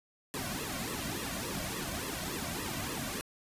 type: noise with flanger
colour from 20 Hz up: pink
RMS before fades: -37 dBFS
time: 0.34-3.21 s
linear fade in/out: 0 ms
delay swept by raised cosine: 1.3 to 2.4 ms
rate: 3.5 Hz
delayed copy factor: -1
effects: resampled to 32000 Hz